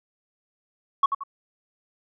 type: tone with echo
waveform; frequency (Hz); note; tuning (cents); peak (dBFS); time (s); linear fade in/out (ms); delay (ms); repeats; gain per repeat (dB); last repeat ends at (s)
sine; 1108.7; C#6; 0; -12; 1.03-1.06; 5; 88; 2; -9; 1.236
effects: tanh soft clip ceiling -13 dBFS